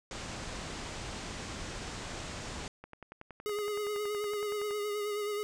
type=low-pass noise; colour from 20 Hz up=pink; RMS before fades=-41 dBFS; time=0.11-2.68 s; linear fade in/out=2 ms; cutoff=8400 Hz; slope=48 dB/octave
type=click train; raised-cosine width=0.5 ms; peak=-31 dBFS; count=21; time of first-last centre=2.84-4.709 s; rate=10.7 Hz
type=tone with vibrato; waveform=square; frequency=415.3 Hz; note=G#4; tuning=in tune; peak=-33 dBFS; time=3.46-5.43 s; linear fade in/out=0 ms; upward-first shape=sine; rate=9.4 Hz; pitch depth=32 cents each way
effects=none